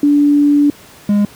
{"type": "tone pair in turn", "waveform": ["sine", "triangle"], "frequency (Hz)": [290, 205.1], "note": ["D4", "G#3"], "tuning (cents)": [-22, -21], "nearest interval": "tritone", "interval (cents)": 599, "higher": "first", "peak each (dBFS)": -7, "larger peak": "neither", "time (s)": [[0.03, 0.7], [1.09, 1.25]], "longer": "first", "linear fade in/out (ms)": 2, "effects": ["pink hiss -40 dBFS RMS until 1.35 s", "high-pass 80 Hz 12 dB/octave"]}